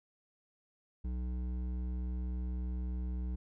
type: tone with hard clipping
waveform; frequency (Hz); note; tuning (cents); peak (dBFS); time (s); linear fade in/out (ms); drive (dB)
sine; 61.74; B1; 0; -36; 1.04-3.36; 10; 10
effects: none